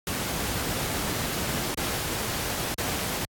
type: noise with dropouts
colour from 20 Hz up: pink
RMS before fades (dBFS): -29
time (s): 0.07-3.25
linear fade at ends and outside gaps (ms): 1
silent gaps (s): 1.745-1.774 / 2.743-2.782
effects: high-pass 60 Hz 12 dB/octave + AAC 64 kbps